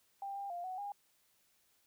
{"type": "tone with pitch steps", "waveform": "sine", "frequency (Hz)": [792, 798, 699, 744, 811], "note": ["G5", "G5", "F5", "F#5", "G#5"], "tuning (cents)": [18, 31, 1, 9, -41], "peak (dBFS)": -39, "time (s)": [0.22, 0.92], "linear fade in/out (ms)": 2, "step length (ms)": 140, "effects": ["white hiss -73 dBFS RMS until 1.86 s"]}